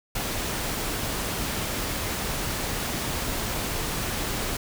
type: noise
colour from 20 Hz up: pink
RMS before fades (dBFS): -29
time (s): 0.15-4.57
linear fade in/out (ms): 5
effects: none